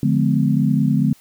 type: chord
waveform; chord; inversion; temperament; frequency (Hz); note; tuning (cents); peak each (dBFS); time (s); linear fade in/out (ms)
sine; D diminished seventh; none; just; 146.83 / 176.2 / 211.4 / 253.7; D3 / F3 / Ab3 / Cb4; 0 / +16 / +31 / +47; -18 / -22 / -19 / -20; 0.03-1.13; 2
effects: white hiss -52 dBFS RMS until 1.2 s